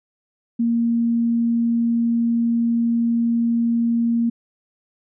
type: tone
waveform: sine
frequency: 233.1 Hz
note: A#3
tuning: in tune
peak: -16 dBFS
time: 0.59-4.3 s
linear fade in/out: 10 ms
effects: none